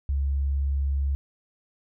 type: tone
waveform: sine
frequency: 69.3 Hz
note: C#2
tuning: in tune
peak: -22 dBFS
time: 0.09-1.15 s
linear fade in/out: 0 ms
effects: none